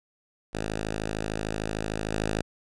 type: tone with level steps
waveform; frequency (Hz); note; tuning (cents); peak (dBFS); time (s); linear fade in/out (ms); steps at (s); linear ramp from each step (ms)
5% pulse; 53.3; G#1; +46; -18 / -15; 0.53-2.42; 10; 2.12; 10
effects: resampled to 22050 Hz